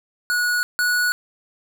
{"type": "tone pair in turn", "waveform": "square", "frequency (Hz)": [1460, 1465.9], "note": ["F#6", "F#6"], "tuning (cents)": [-24, -17], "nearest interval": "unison", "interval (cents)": 7, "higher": "second", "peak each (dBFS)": [-19, -18], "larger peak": "second", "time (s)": [[0.3, 0.63], [0.79, 1.12]], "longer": "neither", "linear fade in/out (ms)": 0, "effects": ["8-bit"]}